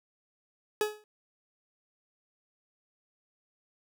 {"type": "tone with exponential decay", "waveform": "40% pulse", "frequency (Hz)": 423.5, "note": "G#4", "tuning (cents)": 34, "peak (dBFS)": -22, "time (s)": [0.81, 1.04], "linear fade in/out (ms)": 1, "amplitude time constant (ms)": 49, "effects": []}